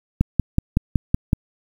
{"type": "click train", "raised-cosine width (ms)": 5, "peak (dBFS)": -3, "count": 7, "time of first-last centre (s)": [0.21, 1.331], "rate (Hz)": 5.35, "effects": ["7-bit"]}